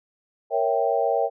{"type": "chord", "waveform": "sine", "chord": "A# diminished seventh", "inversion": "none", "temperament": "equal", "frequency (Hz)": [466.2, 554.4, 659.3, 784], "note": ["A#4", "C#5", "E5", "G5"], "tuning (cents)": [0, 0, 0, 0], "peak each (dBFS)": -25, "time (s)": [0.5, 1.3], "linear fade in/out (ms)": 50, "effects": []}